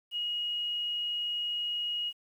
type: tone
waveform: sine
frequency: 2887 Hz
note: F#7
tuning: 43 cents flat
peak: -30 dBFS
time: 0.11-2.13 s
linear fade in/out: 50 ms
effects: 10-bit